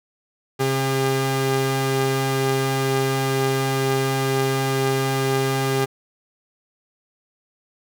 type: tone pair together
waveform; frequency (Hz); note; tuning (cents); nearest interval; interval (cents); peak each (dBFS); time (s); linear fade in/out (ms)
sawtooth; 133.6 / 402.9; C3 / G4; +36 / +48; octave + perfect fifth; 1912; -18; 0.59-5.86; 20
effects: none